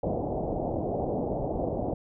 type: low-pass noise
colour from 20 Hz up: white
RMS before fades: -30 dBFS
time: 0.03-1.94 s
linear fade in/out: 5 ms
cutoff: 740 Hz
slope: 48 dB/octave
effects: none